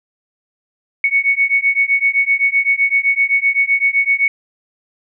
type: beating tone pair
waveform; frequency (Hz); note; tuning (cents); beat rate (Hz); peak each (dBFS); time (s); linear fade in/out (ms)
sine; 2217 / 2224.8; C#7 / C#7; 0 / +6; 7.8; -15; 1.04-4.28; 2
effects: none